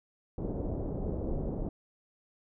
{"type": "low-pass noise", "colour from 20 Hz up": "pink", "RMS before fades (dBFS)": -34, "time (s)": [0.38, 1.69], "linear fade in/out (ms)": 2, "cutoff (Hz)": 590, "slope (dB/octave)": 24, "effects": []}